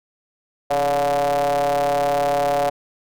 square ring-modulated tone, 73.42 Hz, D2, in tune, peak -15 dBFS, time 0.7-2.7 s, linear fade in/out 10 ms, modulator 643 Hz, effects none

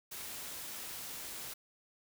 white noise, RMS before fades -44 dBFS, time 0.11-1.54 s, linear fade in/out 10 ms, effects none

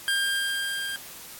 25% pulse tone with level ramp, 1600 Hz, G6, 35 cents sharp, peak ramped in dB -18 to -26 dBFS, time 0.08-0.96 s, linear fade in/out 0 ms, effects white hiss -43 dBFS RMS until 1.39 s + AAC 64 kbps

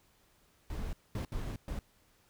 brown noise bursts at uneven times, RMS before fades -37 dBFS, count 4, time 0.7-0.93 / 1.15-1.25 / 1.32-1.56 / 1.68-1.79 s, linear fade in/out 2 ms, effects pink hiss -68 dBFS RMS until 2.29 s

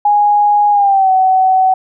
sine tone with pitch glide, 827 to 754 Hz, G#5 to F#5, -8 to +32 cents, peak -7 dBFS, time 0.05-1.74 s, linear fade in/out 5 ms, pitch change -160 cents, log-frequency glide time 0.71-1.11 s, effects none

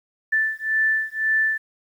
sine beating tone pair, 1760 / 1761.9 Hz, A6 / A6, 0 / +2 cents, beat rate 1.9 Hz, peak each -22 dBFS, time 0.32-1.58 s, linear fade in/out 10 ms, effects 9-bit

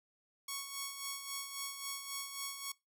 5% pulse tone with tremolo, 1108.7 Hz, C#6, in tune, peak -26 dBFS, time 0.48-2.72 s, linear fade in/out 5 ms, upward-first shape sine, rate 3.7 Hz, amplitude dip 55%, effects noise-tail reverb RT60 0.2 s tail -22 dB re dry

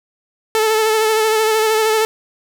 sawtooth tone with vibrato, 437.3 Hz, A4, 11 cents flat, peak -9 dBFS, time 0.55-2.05 s, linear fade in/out 0 ms, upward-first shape sine, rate 13 Hz, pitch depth 29 cents each way, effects none

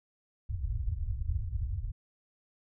white low-pass noise, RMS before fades -33 dBFS, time 0.49-1.92 s, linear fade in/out 10 ms, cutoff 100 Hz, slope 48 dB/octave, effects none

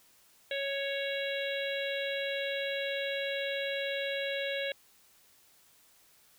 harmonic tone, 554 Hz, C#5, 1 cent flat, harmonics 1 / 3 / 4 / 5 / 6 / 7, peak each -34 / -39 / -40 / -41 / -42 / -42 dBFS, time 0.51-4.72 s, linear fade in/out 2 ms, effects white hiss -63 dBFS RMS until 6.38 s

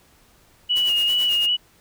sine tone with vibrato, 2900 Hz, F#7, 35 cents flat, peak -17 dBFS, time 0.69-1.57 s, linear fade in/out 20 ms, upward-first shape square, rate 2.5 Hz, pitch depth 26 cents each way
white noise with tremolo, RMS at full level -34 dBFS, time 0.75-1.47 s, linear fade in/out 20 ms, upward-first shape sine, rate 9 Hz, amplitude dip 70%
effects pink hiss -56 dBFS RMS until 1.8 s

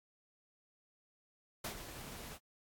pink noise with ADSR envelope, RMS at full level -39 dBFS, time 1.64-2.39 s, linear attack 7 ms, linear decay 95 ms, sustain -10 dB, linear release 44 ms, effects AAC 64 kbps

